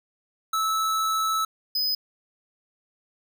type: tone pair in turn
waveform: square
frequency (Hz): 1307 / 5021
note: E6 / D#8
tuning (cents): -15 / +15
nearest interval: octave + major seventh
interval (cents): 2330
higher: second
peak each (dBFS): -23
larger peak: neither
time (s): 0.53-1.45 / 1.75-1.95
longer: first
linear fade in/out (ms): 5
effects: none